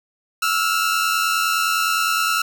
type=tone pair together; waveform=sawtooth; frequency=1318.5 / 1408.2 Hz; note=E6 / F6; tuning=0 / +14 cents; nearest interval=minor second; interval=114 cents; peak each=-16 / -18 dBFS; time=0.42-2.42 s; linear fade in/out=5 ms; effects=8-bit